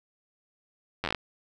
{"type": "slowing click train", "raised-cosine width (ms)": 0.3, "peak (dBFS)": -13, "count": 8, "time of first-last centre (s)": [1.04, 1.147], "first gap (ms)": 10, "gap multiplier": 1.14, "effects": []}